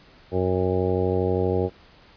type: harmonic tone with a mistuned harmonic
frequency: 92.5 Hz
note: F#2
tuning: in tune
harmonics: 1 / 2 / 3 / 4 / 5 / 6 / 7 / 9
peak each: -26 / -30 / -31 / -26 / -25 / -32 / -34 / -34 dBFS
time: 0.31-1.7 s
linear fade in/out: 50 ms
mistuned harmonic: 9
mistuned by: -45 cents
effects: pink hiss -52 dBFS RMS until 2.16 s + resampled to 11025 Hz